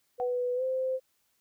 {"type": "tone with pitch glide", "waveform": "sine", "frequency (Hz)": [493.9, 519.7], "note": ["B4", "C5"], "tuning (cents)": [0, -12], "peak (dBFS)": -27, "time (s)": [0.18, 1], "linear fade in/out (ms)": 50, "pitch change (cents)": 88, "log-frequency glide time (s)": [0.55, 0.63]}
{"type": "tone with exponential decay", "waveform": "sine", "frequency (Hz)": 748, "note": "F#5", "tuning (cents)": 19, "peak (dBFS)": -28, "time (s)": [0.2, 0.39], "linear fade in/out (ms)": 0, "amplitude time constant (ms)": 41}
{"effects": ["white hiss -73 dBFS RMS until 1.4 s"]}